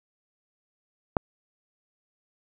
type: click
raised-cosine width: 1 ms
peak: -7 dBFS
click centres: 1.168 s
effects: none